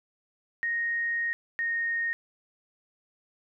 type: tone pair in turn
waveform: sine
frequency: 1864.7 / 1854 Hz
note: A#6 / A#6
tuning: 0 / -10 cents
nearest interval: unison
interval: 10 cents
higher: first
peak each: -26 dBFS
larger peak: neither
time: 0.63-1.33 / 1.59-2.13 s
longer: first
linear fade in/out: 0 ms
effects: none